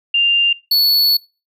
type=tone pair in turn; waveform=sine / square; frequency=2794 / 4425 Hz; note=F7 / C#8; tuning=0 / -4 cents; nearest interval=minor sixth; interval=796 cents; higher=second; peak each=-11 dBFS; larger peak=neither; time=0.14-0.53 / 0.71-1.17 s; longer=second; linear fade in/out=5 ms; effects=noise-tail reverb RT60 0.3 s tail -22 dB re dry